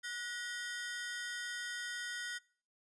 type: ring-modulated tone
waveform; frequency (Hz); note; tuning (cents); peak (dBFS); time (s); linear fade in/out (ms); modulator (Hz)
sawtooth; 1683; G#6; +23; -33; 0.03-2.39; 20; 219
effects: noise-tail reverb RT60 0.5 s tail -24 dB re dry + resampled to 22050 Hz